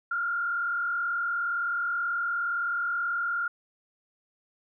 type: tone with frequency modulation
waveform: sine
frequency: 1400 Hz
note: F6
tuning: 4 cents sharp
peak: -26 dBFS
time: 0.11-3.48 s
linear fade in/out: 5 ms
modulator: 39 Hz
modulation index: 0.87
effects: none